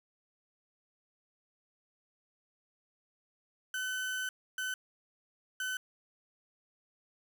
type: tone bursts at uneven times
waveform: 35% pulse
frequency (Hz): 1515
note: F#6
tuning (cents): +40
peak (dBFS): -32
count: 3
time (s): 3.74-4.29 / 4.58-4.74 / 5.6-5.77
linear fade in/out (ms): 2
effects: none